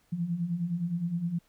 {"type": "beating tone pair", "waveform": "sine", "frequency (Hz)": [164.3, 174], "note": ["E3", "F3"], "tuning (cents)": [-5, -6], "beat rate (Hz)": 9.7, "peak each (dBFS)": [-35, -29], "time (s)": [0.12, 1.39], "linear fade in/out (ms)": 10, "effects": ["pink hiss -68 dBFS RMS until 1.48 s"]}